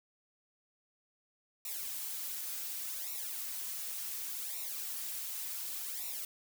blue noise with flanger, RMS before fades -40 dBFS, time 1.65-6.25 s, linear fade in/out 2 ms, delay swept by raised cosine 0.62 to 5.12 ms, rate 0.68 Hz, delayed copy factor -0.8, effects none

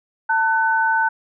sine tone pair together, 893.6 / 1505 Hz, A5 / F#6, +27 / +29 cents, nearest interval major sixth, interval 902 cents, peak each -18 dBFS, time 0.29-1.09 s, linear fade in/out 10 ms, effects none

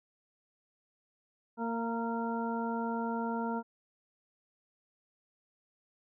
harmonic tone with a mistuned harmonic, 230 Hz, A#3, 23 cents flat, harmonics 1 / 2 / 3 / 4 / 6, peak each -34 / -39 / -42 / -37 / -43 dBFS, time 1.57-3.63 s, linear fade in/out 50 ms, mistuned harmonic 4, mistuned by +16 cents, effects none

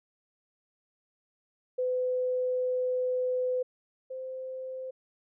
sine tone pair in turn, 505 / 518.9 Hz, B4 / C5, +39 / -14 cents, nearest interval unison, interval 47 cents, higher second, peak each -26 / -35 dBFS, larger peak first, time 1.78-3.63 / 4.1-4.91 s, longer first, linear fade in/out 10 ms, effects none

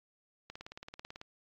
click train, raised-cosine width 0.2 ms, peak -27 dBFS, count 14, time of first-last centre 0.5-1.214 s, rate 18.2 Hz, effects low-pass 5000 Hz 12 dB/octave + AAC 48 kbps

